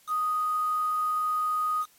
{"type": "tone with quantisation", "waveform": "sine", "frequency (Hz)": 1244.5, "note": "D#6", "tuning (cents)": 0, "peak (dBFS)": -24, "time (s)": [0.07, 1.86], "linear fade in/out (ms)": 50, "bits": 7, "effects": ["white hiss -60 dBFS RMS until 1.98 s", "MP3 64 kbps"]}